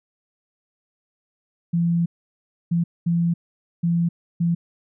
sine tone bursts at uneven times, 170 Hz, F3, 46 cents flat, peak -17 dBFS, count 5, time 1.73-2.06 / 2.71-2.84 / 3.06-3.34 / 3.83-4.09 / 4.4-4.55 s, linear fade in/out 10 ms, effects none

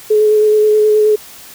sine tone with vibrato, 426.3 Hz, G#4, 45 cents sharp, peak -7 dBFS, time 0.1-1.16 s, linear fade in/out 10 ms, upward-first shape square, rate 9.4 Hz, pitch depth 12 cents each way, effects white hiss -36 dBFS RMS until 1.54 s

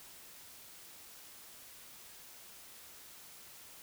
silence, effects white hiss -54 dBFS RMS until 3.82 s

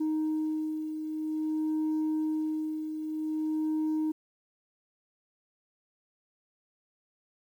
sine beating tone pair, 311.1 / 311.61 Hz, D#4 / D#4, 0 / +3 cents, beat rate 0.51 Hz, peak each -27 / -34 dBFS, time 0-4.12 s, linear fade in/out 10 ms, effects tanh soft clip ceiling -25 dBFS + 10-bit

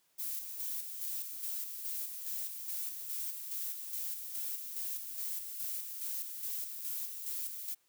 violet noise with tremolo, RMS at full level -38 dBFS, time 0.18-7.75 s, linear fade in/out 20 ms, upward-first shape square, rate 2.4 Hz, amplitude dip 45%, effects white hiss -73 dBFS RMS until 7.88 s + high-pass 100 Hz 12 dB/octave

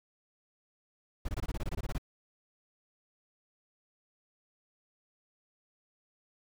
brown noise bursts, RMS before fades -33 dBFS, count 13, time 1.25-1.982 s, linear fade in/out 5 ms, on 36 ms, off 22 ms, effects none

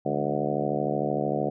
harmonic tone with a mistuned harmonic, 73.2 Hz, D2, 5 cents flat, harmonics 2 / 3 / 4 / 5 / 6 / 7 / 8 / 9 / 10, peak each -33 / -33 / -33 / -33 / -33 / -33 / -33 / -33 / -33 dBFS, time 0.05-1.5 s, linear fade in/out 10 ms, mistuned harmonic 3, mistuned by -76 cents, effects none

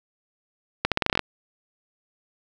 accelerating click train, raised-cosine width 0.3 ms, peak -4 dBFS, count 10, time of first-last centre 0.85-1.193 s, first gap 67 ms, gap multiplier 0.85, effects none

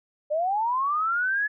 sine linear sweep, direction up, 580 to 1721 Hz, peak -22 dBFS, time 0.3-1.48 s, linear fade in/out 20 ms, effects none

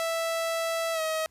sawtooth tone with pitch glide, 659.3 to 635 Hz, E5 to D#5, 0 to +35 cents, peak -23 dBFS, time 0-1.26 s, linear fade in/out 0 ms, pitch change -65 cents, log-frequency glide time 0.93-1.01 s, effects pink hiss -67 dBFS RMS until 1.3 s + resampled to 32000 Hz

